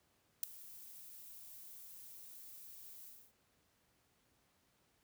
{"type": "noise with ADSR envelope", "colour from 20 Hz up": "violet", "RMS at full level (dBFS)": -30, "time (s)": [0.43, 3.33], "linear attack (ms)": 4, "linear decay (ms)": 5, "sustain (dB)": -24, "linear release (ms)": 270, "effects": ["pink hiss -75 dBFS RMS until 5.03 s", "high-pass 60 Hz 12 dB/octave"]}